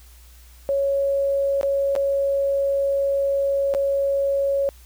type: tone with dropouts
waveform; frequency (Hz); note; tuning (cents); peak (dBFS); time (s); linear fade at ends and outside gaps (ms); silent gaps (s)
sine; 554.4; C#5; 0; -18; 0.69-4.69; 0; 1.612-1.631 / 1.953-1.962 / 3.739-3.748
effects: added 60 Hz sine -45 dBFS peak until 4.85 s + white hiss -53 dBFS RMS until 4.85 s